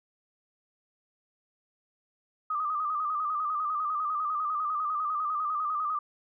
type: tone with vibrato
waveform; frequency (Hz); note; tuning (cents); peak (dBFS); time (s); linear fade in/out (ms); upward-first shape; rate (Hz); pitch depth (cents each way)
sine; 1219; D#6; -36; -27; 2.5-5.99; 5; square; 10; 55
effects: none